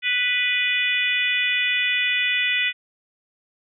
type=harmonic tone; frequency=493.9 Hz; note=B4; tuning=in tune; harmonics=3 / 4 / 5 / 6 / 7; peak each=-31 / -23 / -23 / -27 / -28 dBFS; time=0.02-2.73 s; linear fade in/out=50 ms; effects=none